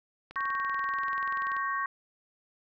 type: click train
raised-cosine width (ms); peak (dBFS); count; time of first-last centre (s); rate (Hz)
0.3; -29; 27; 0.31-1.566; 20.7
type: chord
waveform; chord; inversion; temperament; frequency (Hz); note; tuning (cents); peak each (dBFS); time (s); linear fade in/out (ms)
sine; G diminished; second; equal; 1108.7 / 1568 / 1864.7; Db6 / G6 / Bb6; 0 / 0 / 0; -30 / -36 / -35; 0.36-1.86; 2
effects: none